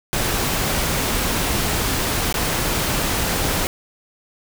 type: noise with dropouts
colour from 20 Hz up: pink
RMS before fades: -21 dBFS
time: 0.13-3.67 s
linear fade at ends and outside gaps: 0 ms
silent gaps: 2.326-2.342 s
effects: none